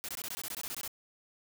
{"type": "noise bursts", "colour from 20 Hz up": "white", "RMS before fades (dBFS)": -39, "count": 13, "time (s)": [0.04, 0.878], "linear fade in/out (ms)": 0, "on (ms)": 46, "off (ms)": 20, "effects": []}